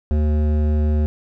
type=tone with hard clipping; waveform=sine; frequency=75.5 Hz; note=D2; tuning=48 cents sharp; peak=-17 dBFS; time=0.11-1.06 s; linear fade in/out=0 ms; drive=13 dB; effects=none